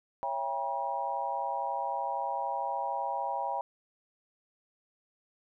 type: chord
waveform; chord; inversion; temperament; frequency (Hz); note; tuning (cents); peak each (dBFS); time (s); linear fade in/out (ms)
sine; C# diminished seventh; none; just; 554.4 / 665.2 / 798.3 / 957.9; C#5 / E5 / G5 / Bb5; 0 / +16 / +31 / +47; -39 / -39 / -34 / -34; 0.23-3.61; 0
effects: none